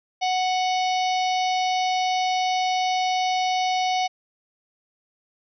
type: harmonic tone with a mistuned harmonic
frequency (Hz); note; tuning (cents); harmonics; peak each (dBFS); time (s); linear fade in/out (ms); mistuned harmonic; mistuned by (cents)
740; F#5; 0; 1 / 3 / 4 / 5 / 6 / 7 / 8; -21 / -31 / -33 / -35 / -37 / -38 / -39; 0.21-4.08; 20; 8; -21
effects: none